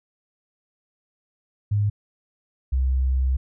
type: tone pair in turn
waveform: sine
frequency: 103.3 / 65.07 Hz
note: G#2 / C2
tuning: -9 / -9 cents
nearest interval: minor sixth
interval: 800 cents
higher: first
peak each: -18 dBFS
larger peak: neither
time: 1.71-1.9 / 2.72-3.37 s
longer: second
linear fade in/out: 10 ms
effects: none